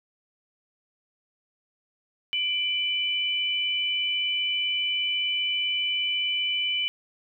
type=tone pair together; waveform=sine; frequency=2349 / 2996 Hz; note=D7 / F#7; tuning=0 / +21 cents; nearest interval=major third; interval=421 cents; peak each=-29 / -25 dBFS; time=2.33-6.88 s; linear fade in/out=0 ms; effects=none